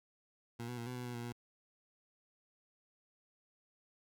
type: tone with pitch steps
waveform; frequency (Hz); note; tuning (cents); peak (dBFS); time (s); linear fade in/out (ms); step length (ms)
20% pulse; 117.8 / 122.8 / 117.5 / 125.2 / 123.7 / 122.1 / 118.8 / 119.9; A#2 / B2 / A#2 / B2 / B2 / B2 / A#2 / A#2; +19 / -9 / +14 / +24 / +3 / -19 / +33 / +49; -36; 0.59-1.326; 10; 92
effects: none

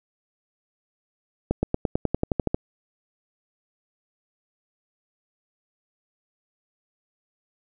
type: accelerating click train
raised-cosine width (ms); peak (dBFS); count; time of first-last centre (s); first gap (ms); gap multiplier
2; -8; 12; 1.51-2.545; 120; 0.95
effects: none

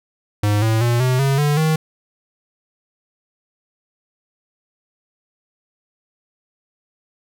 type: tone with pitch steps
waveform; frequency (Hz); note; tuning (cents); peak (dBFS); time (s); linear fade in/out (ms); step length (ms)
square; 103.83 / 111.28 / 119.27 / 127.83 / 137 / 146.84 / 157.38; G#2 / A2 / A#2 / C3 / C#3 / D3 / D#3; 0 / +20 / +40 / -40 / -20 / 0 / +20; -15; 0.43-1.76; 5; 190
effects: none

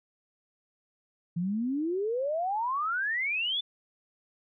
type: exponential sweep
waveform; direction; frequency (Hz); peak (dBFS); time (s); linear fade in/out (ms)
sine; up; 164.81 to 3552; -27; 1.36-3.61; 10
effects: none

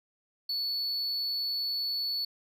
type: tone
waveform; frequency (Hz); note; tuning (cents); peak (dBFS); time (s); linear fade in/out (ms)
triangle; 4435; C#8; 0; -28; 0.49-2.25; 5
effects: none

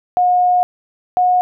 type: tone pair in turn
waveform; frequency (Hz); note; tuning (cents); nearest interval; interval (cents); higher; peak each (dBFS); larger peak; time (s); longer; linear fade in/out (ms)
sine; 721 / 726; F#5 / F#5; -45 / -33; unison; 12; second; -10; neither; 0.17-0.63 / 1.17-1.41; first; 0
effects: none

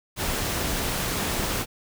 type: noise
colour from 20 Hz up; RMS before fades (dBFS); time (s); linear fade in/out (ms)
pink; -27; 0.16-1.66; 50
effects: none

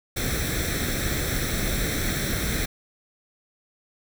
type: noise with comb filter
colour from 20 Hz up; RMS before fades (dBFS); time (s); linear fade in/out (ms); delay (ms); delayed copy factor
pink; -26; 0.16-2.66; 10; 0.52; +0.75
effects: none

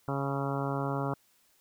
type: harmonic tone with a mistuned harmonic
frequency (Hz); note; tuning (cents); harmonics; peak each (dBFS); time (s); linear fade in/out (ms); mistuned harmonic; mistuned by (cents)
138.59; C#3; 0; 1 / 2 / 3 / 4 / 5 / 6 / 7 / 8 / 9 / 10; -33 / -36 / -38 / -39 / -40 / -41 / -41 / -42 / -43 / -43; 0.08-1.14; 2; 10; -20
effects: white hiss -67 dBFS RMS until 1.6 s

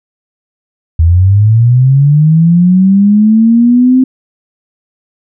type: linear sweep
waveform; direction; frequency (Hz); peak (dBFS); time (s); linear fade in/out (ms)
sine; up; 79 to 261.6; -3; 0.99-4.04; 5
effects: none

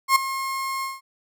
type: tone with ADSR envelope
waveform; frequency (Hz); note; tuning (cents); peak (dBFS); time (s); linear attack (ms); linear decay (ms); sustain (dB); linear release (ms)
35% pulse; 1074; C6; +45; -10; 0.08-1.01; 77; 8; -14; 180
effects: none

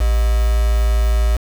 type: tone with quantisation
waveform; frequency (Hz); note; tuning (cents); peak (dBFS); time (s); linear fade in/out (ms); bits
sine; 56.2; A1; +37; -12; 0-1.37; 10; 4
effects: none

